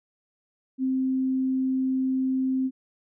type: tone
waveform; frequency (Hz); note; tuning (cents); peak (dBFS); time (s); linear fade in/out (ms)
sine; 261.6; C4; 0; -22; 0.78-2.71; 50
effects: none